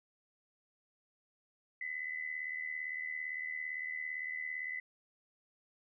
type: tone with amplitude modulation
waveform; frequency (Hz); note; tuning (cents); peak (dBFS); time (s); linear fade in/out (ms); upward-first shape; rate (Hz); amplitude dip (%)
sine; 2010; B6; +30; -34; 1.81-4.8; 5; sine; 77.7; 70
effects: none